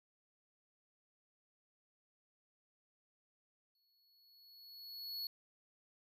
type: tone with exponential growth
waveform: square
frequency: 4377 Hz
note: C#8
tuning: 23 cents flat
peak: -39 dBFS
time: 3.75-5.27 s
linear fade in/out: 2 ms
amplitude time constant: 330 ms
effects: none